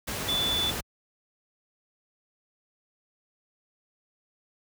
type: tone in noise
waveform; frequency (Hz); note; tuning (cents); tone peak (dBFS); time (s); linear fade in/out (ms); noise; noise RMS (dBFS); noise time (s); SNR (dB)
sine; 3477; A7; -21; -25; 0.28-0.71; 10; pink; -32; 0.07-0.81; +4
effects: high-pass 60 Hz 12 dB/octave